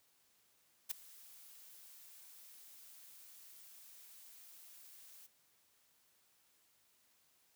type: noise with ADSR envelope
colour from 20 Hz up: blue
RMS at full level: -36 dBFS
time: 0.89-5.27 s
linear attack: 22 ms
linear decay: 6 ms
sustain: -22 dB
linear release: 12 ms
effects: white hiss -73 dBFS RMS until 7.55 s + high-pass 60 Hz 12 dB/octave